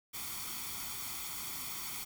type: noise with comb filter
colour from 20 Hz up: white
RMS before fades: -41 dBFS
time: 0.13-2.05 s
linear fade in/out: 20 ms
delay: 0.89 ms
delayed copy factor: +0.7
effects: none